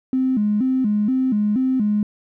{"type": "tone with vibrato", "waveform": "triangle", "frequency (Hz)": 233.1, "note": "A#3", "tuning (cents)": 0, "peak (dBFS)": -12, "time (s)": [0.13, 2.03], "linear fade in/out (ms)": 2, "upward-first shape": "square", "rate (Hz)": 2.1, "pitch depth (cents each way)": 190, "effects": ["tanh soft clip ceiling -14 dBFS"]}